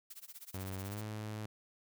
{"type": "noise with tremolo", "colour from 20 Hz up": "blue", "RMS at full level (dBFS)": -48, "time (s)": [0.1, 1.02], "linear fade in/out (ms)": 5, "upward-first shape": "sine", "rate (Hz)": 16, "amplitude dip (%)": 95}
{"type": "tone with pitch glide", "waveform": "sawtooth", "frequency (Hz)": [95, 107.25], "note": ["F#2", "A2"], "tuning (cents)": [46, -44], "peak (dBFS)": -36, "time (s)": [0.54, 1.46], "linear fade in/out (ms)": 5, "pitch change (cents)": 210, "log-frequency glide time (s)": [0.8, 1.01]}
{"effects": []}